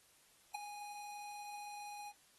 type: tone with ADSR envelope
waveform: square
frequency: 826 Hz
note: G#5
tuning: 10 cents flat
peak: -35 dBFS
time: 0.54-2.13 s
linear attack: 10 ms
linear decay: 10 ms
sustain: -12 dB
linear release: 45 ms
effects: white hiss -68 dBFS RMS until 2.38 s + AAC 32 kbps